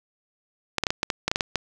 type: clicks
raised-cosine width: 0.2 ms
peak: -5 dBFS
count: 11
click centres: 0.783 / 0.837 / 0.868 / 0.905 / 1.031 / 1.102 / 1.28 / 1.315 / 1.359 / 1.408 / 1.557 s
effects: none